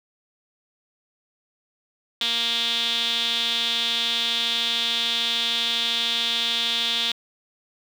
sawtooth tone with band-pass filter, 233.1 Hz, A#3, in tune, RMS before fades -24 dBFS, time 2.21-7.12 s, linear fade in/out 2 ms, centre 3500 Hz, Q 7.2, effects 7-bit

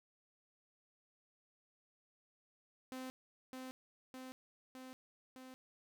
sawtooth tone with echo, 258.5 Hz, C4, 21 cents flat, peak -40 dBFS, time 2.92-3.1 s, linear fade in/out 0 ms, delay 610 ms, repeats 4, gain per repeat -2 dB, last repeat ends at 5.54 s, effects none

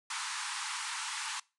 pink band-pass noise, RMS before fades -38 dBFS, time 0.1-1.4 s, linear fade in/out 5 ms, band 850 to 10000 Hz, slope 96 dB/octave, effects noise-tail reverb RT60 0.3 s tail -23 dB re dry

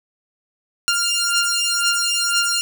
10% pulse beating tone pair, 1396.9 / 1398.9 Hz, F6 / F6, 0 / +2 cents, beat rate 2 Hz, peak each -12 dBFS, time 0.88-2.61 s, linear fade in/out 0 ms, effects none

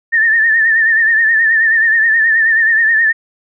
sine tone with vibrato, 1798 Hz, A6, 37 cents sharp, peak -8 dBFS, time 0.12-3.13 s, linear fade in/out 20 ms, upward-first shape triangle, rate 9.4 Hz, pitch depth 76 cents each way, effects none

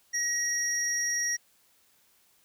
sine tone pair together, 1900 / 5677 Hz, A#6 / F8, +33 / +27 cents, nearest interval octave + perfect fifth, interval 1894 cents, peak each -29 / -26 dBFS, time 0.13-1.37 s, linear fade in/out 20 ms, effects tanh soft clip ceiling -23 dBFS + white hiss -65 dBFS RMS until 2.44 s

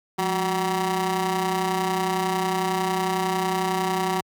20% pulse ring-modulated tone, 192.5 Hz, G3, 31 cents flat, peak -14 dBFS, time 0.18-4.21 s, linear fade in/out 10 ms, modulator 562 Hz, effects high-pass 80 Hz 12 dB/octave

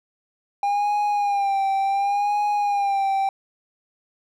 triangle tone with vibrato, 804 Hz, G5, 44 cents sharp, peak -17 dBFS, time 0.63-3.29 s, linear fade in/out 2 ms, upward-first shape sine, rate 0.69 Hz, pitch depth 53 cents each way, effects none

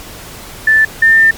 sine tone pair in turn, 1760 / 1799.1 Hz, A6 / A6, 0 / +38 cents, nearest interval unison, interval 38 cents, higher second, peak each -5 / -4 dBFS, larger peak second, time 0.67-0.85 / 1.02-1.31 s, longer second, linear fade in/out 5 ms, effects pink hiss -31 dBFS RMS until 1.37 s + MP3 96 kbps

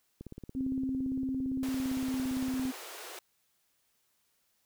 click train, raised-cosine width 3 ms, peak -30 dBFS, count 44, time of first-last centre 0.21-2.653 s, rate 17.6 Hz
sine tone with pitch glide, 263.4 to 259.5 Hz, C4 to C4, +12 to -14 cents, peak -30 dBFS, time 0.55-2.72 s, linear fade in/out 20 ms, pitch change -26 cents, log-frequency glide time 1.62-2.23 s
pink high-pass noise, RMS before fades -45 dBFS, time 1.63-3.19 s, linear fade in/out 2 ms, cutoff 370 Hz, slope 48 dB/octave
effects white hiss -74 dBFS RMS until 4.65 s

